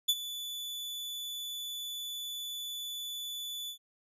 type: tone with ADSR envelope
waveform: 40% pulse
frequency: 3473 Hz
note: A7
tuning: 23 cents flat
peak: -21 dBFS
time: 0.08-3.78 s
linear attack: 14 ms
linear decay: 47 ms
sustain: -15 dB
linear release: 92 ms
effects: none